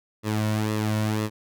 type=tone with flanger; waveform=sawtooth; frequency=107.6 Hz; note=A2; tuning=38 cents flat; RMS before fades=-25 dBFS; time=0.23-1.3 s; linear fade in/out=50 ms; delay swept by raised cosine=1.3 to 2.5 ms; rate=2 Hz; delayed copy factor=-0.6; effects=none